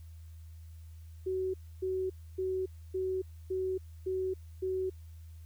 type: tone bursts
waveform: sine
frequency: 375 Hz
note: F#4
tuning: 23 cents sharp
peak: -30 dBFS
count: 7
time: 1.26-4.9 s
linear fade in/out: 10 ms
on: 280 ms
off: 280 ms
effects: added 81 Hz sine -46 dBFS peak until 5.45 s + white hiss -68 dBFS RMS until 5.45 s